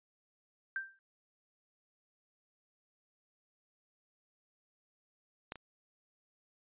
sine tone with exponential decay, 1571 Hz, G6, 3 cents sharp, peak -31 dBFS, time 0.76-0.99 s, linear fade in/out 1 ms, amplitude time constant 49 ms
clicks, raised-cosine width 0.3 ms, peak -24 / -32 dBFS, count 2, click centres 5.521 / 5.557 s
effects resampled to 8000 Hz

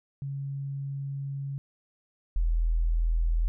sine tone pair in turn, 138.59 / 41.2 Hz, C#3 / E1, 0 / 0 cents, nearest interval octave + major sixth, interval 2100 cents, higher first, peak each -31 / -22 dBFS, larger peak second, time 0.22-1.58 / 2.36-3.48 s, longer first, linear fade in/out 0 ms, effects none

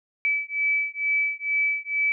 sine beating tone pair, 2300 / 2302.2 Hz, D7 / D7, -37 / -35 cents, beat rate 2.2 Hz, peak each -25 dBFS, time 0.25-2.12 s, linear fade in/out 0 ms, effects none

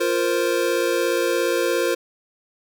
square chord, F suspended fourth, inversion none, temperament equal, 349.2 / 466.2 / 523.3 Hz, F4 / Bb4 / C5, 0 / 0 / 0 cents, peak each -24 dBFS, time 0-1.95 s, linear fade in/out 10 ms, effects none

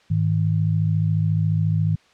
sine tone pair together, 103.83 / 158.03 Hz, G#2 / D#3, 0 / +27 cents, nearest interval perfect fifth, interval 727 cents, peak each -20 dBFS, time 0.1-1.96 s, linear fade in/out 10 ms, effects white hiss -56 dBFS RMS until 2.13 s + low-pass 4000 Hz 12 dB/octave

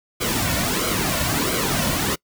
pink noise with flanger, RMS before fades -22 dBFS, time 0.2-2.16 s, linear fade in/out 20 ms, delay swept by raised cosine 1.1 to 2.5 ms, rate 1.5 Hz, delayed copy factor -0.7, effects noise-tail reverb RT60 0.1 s tail -25 dB re dry

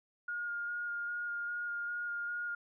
sine tone with vibrato, 1422 Hz, F6, 31 cents sharp, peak -35 dBFS, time 0.28-2.55 s, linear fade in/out 5 ms, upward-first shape square, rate 2.5 Hz, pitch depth 10 cents each way, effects none

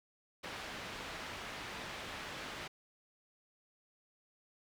white low-pass noise, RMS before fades -45 dBFS, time 0.43-2.68 s, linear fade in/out 10 ms, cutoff 2700 Hz, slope 12 dB/octave, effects none

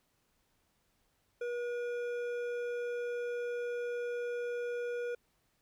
triangle tone with hard clipping, 481.8 Hz, B4, 43 cents flat, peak -36 dBFS, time 1.41-5.15 s, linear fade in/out 5 ms, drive 13 dB, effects pink hiss -75 dBFS RMS until 5.61 s

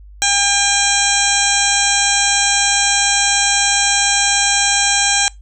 harmonic tone, 803 Hz, G5, 41 cents sharp, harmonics 1 / 2 / 3 / 4 / 5 / 7 / 8 / 9 / 10, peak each -21 / -21 / -21 / -21 / -21 / -21 / -21 / -21 / -21 dBFS, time 0.22-5.28 s, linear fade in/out 0 ms, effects noise-tail reverb RT60 0.2 s tail -25 dB re dry + added 50 Hz sine -36 dBFS peak until 5.41 s

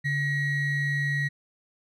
triangle ring-modulated tone, 1021 Hz, C6, 43 cents flat, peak -19 dBFS, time 0.04-1.29 s, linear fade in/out 20 ms, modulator 879 Hz, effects none

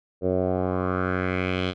10% pulse tone with low-pass filter sweep, 92 Hz, F#2, 9 cents flat, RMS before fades -25 dBFS, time 0.21-1.74 s, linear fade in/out 50 ms, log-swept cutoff 490 to 3500 Hz, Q 3, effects none

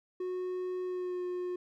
triangle tone with pitch glide, 365.9 to 359.6 Hz, F#4 to F#4, -19 to -49 cents, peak -31 dBFS, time 0.2-1.56 s, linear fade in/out 5 ms, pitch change -30 cents, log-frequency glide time 0.84-1.21 s, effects none

